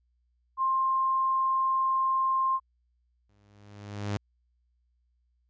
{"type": "tone", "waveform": "sine", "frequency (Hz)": 1057, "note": "C6", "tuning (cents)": 17, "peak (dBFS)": -23, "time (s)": [0.57, 2.6], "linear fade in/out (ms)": 50}
{"type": "tone with exponential growth", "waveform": "sawtooth", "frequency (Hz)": 102.6, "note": "G#2", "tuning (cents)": -21, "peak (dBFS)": -23, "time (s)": [3.29, 4.17], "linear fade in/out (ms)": 0, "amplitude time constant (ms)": 190}
{"effects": ["added 60 Hz sine -68 dBFS peak until 5.49 s", "resampled to 16000 Hz"]}